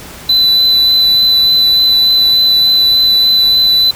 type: tone with vibrato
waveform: triangle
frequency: 4000 Hz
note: B7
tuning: 21 cents sharp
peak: -5 dBFS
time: 0.29-3.91 s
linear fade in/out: 5 ms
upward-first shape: triangle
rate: 3.4 Hz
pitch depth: 13 cents each way
effects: pink hiss -31 dBFS RMS until 3.95 s